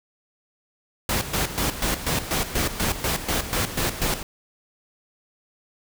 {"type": "noise with tremolo", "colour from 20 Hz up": "pink", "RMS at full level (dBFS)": -23, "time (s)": [1.09, 4.23], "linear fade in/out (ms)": 2, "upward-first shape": "square", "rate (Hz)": 4.1, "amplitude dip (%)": 70, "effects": []}